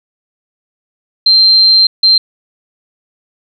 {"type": "tone bursts at uneven times", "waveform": "sine", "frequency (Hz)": 4147, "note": "C8", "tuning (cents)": -16, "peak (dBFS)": -4, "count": 2, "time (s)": [[1.26, 1.87], [2.03, 2.18]], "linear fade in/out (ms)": 5, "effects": []}